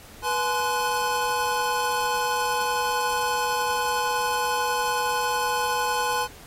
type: tone cluster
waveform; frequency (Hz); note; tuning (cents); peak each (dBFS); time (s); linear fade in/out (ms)
square; 489.7 / 849 / 1034 / 1480; B4 / G#5 / C6 / F#6; -15 / +38 / -21 / 0; -31 / -27 / -28 / -32; 0.22-6.28; 50
effects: pink hiss -47 dBFS RMS until 6.46 s + AAC 48 kbps